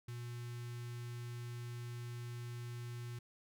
square tone with notch filter, 120 Hz, B2, 49 cents flat, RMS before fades -45 dBFS, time 0.08-3.19 s, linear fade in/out 5 ms, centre 620 Hz, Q 0.61, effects none

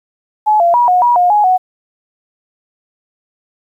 sine tone with pitch steps, 852 / 687 / 964 / 725 / 964 / 714 / 835 / 740 Hz, G#5 / F5 / B5 / F#5 / B5 / F5 / G#5 / F#5, +44 / -29 / -42 / -35 / -42 / +38 / +9 / 0 cents, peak -7 dBFS, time 0.46-1.58 s, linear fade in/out 20 ms, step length 140 ms, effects 8-bit

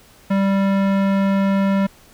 square tone with low-pass filter, 195.8 Hz, G3, 2 cents flat, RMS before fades -17 dBFS, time 0.3-1.87 s, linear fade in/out 10 ms, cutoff 2100 Hz, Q 0.73, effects pink hiss -49 dBFS RMS until 2.13 s

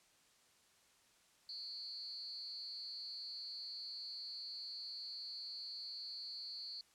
sine tone with amplitude modulation, 4435 Hz, C#8, in tune, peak -40 dBFS, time 1.49-6.81 s, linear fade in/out 2 ms, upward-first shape sine, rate 296 Hz, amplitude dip 100%, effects white hiss -70 dBFS RMS until 6.94 s + low-pass 9000 Hz 12 dB/octave

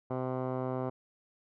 15% pulse tone with low-pass filter, 128.6 Hz, C3, 30 cents flat, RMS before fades -34 dBFS, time 0.1-0.9 s, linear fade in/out 10 ms, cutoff 860 Hz, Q 8.2, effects none

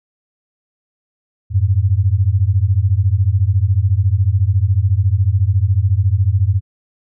sine beating tone pair, 90 / 104 Hz, F#2 / G#2, -47 / +3 cents, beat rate 14 Hz, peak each -14 dBFS, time 1.5-6.61 s, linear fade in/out 50 ms, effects none

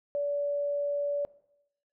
sine tone, 575 Hz, D5, 37 cents flat, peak -27 dBFS, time 0.15-1.25 s, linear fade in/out 0 ms, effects noise-tail reverb RT60 0.8 s tail -20 dB re dry

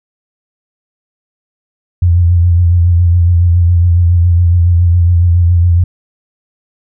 sine tone with vibrato, 86.8 Hz, F2, 10 cents flat, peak -5 dBFS, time 2.02-5.84 s, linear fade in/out 5 ms, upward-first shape triangle, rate 7.2 Hz, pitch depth 54 cents each way, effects none

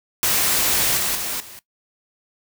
white noise with level steps, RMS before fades -19 / -22 / -26 / -40 dBFS, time 0.23-1.59 s, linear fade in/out 0 ms, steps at 0.97 / 1.15 / 1.4 s, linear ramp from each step 2 ms, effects noise-tail reverb RT60 0.1 s tail -18 dB re dry

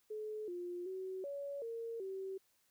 sine tone with pitch steps, 428.9 / 353.2 / 376.5 / 564 / 459.8 / 383.8 Hz, A4 / F4 / F#4 / C#5 / A#4 / G4, -44 / +20 / +30 / +30 / -24 / -37 cents, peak -40 dBFS, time 0.1-2.38 s, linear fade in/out 10 ms, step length 380 ms, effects white hiss -75 dBFS RMS until 2.7 s

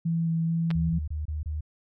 sine tone with vibrato, 165 Hz, E3, 2 cents sharp, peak -23 dBFS, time 0.05-0.99 s, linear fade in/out 10 ms, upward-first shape square, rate 2.3 Hz, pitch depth 9 cents each way
clicks, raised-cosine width 0.3 ms, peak -20 dBFS, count 2, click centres 0.705 / 0.712 s
sine tone bursts, 76.2 Hz, D#2, 36 cents flat, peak -28 dBFS, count 5, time 0.75-1.608 s, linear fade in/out 5 ms, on 150 ms, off 27 ms
effects none

